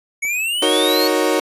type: exponential sweep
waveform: square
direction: up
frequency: 2217 to 4435 Hz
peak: -19 dBFS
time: 0.22-1.08 s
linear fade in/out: 10 ms
type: click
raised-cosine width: 1 ms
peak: -28 dBFS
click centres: 0.251 s
type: chord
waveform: 35% pulse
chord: D# minor seventh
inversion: none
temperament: equal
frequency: 311.1 / 370 / 466.2 / 554.4 Hz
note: D#4 / F#4 / A#4 / C#5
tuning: 0 / 0 / 0 / 0 cents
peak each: -19 dBFS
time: 0.62-1.4 s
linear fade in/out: 5 ms
effects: resampled to 32000 Hz